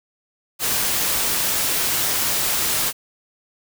white noise, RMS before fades -21 dBFS, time 0.59-2.93 s, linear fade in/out 50 ms, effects none

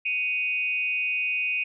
sine tone with amplitude modulation, 2500 Hz, D#7, 8 cents sharp, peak -20 dBFS, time 0.05-1.64 s, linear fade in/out 10 ms, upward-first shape sine, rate 260 Hz, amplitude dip 80%, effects none

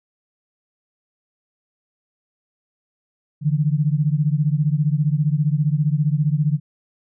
sine beating tone pair, 144.7 / 159.7 Hz, D3 / D#3, -25 / +45 cents, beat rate 15 Hz, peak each -18 / -20 dBFS, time 3.41-6.6 s, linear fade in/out 50 ms, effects none

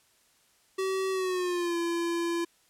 square tone with pitch glide, 381.5 to 339.9 Hz, G4 to F4, -47 to -47 cents, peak -28 dBFS, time 0.78-2.45 s, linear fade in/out 10 ms, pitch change -200 cents, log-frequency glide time 1.11-1.77 s, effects white hiss -65 dBFS RMS until 2.69 s + low-pass 11000 Hz 12 dB/octave

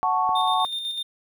sine chord, F# minor, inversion none, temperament equal, 740 / 880 / 1108.7 Hz, F#5 / A5 / C#6, 0 / 0 / 0 cents, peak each -24 / -24 / -23 dBFS, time 0.03-0.65 s, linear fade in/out 0 ms
click, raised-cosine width 1 ms, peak -23 dBFS, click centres 0.292 s
triangle tone with tremolo, 3628 Hz, A#7, 48 cents flat, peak -24 dBFS, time 0.35-1.03 s, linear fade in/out 10 ms, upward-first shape square, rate 8 Hz, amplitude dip 40%
effects none

